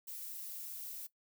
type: noise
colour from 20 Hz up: violet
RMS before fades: -45 dBFS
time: 0.07-1.07 s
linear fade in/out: 10 ms
effects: noise-tail reverb RT60 0.1 s tail -17 dB re dry